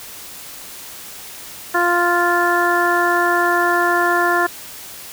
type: harmonic tone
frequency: 349.2 Hz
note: F4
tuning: in tune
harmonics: 1 / 2 / 3 / 4 / 5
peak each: -20 / -20 / -20 / -20 / -20 dBFS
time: 1.74-4.47 s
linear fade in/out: 10 ms
effects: white hiss -35 dBFS RMS until 5.12 s